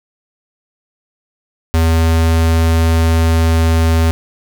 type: tone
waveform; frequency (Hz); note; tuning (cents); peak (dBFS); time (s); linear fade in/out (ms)
square; 81.8; E2; -13; -10; 1.74-4.11; 0
effects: none